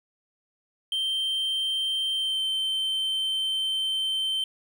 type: tone with pitch glide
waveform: triangle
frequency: 3136 to 3105 Hz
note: G7 to G7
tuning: 0 to -17 cents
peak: -23 dBFS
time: 0.92-4.44 s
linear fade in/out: 2 ms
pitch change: -17 cents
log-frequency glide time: 2.14-2.42 s
effects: none